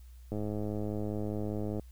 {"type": "click train", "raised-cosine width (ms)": 2, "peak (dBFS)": -23, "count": 156, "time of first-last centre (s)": [0.32, 1.796], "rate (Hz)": 105, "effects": ["added 61 Hz sine -48 dBFS peak until 1.91 s", "white hiss -67 dBFS RMS until 1.91 s"]}